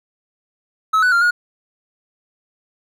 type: tone with pitch steps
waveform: triangle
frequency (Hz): 1291 / 1487 / 1391 / 1440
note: E6 / F#6 / F6 / F#6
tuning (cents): -37 / +8 / -7 / -47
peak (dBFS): -10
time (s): 0.93-1.31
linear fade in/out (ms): 10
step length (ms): 95
effects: none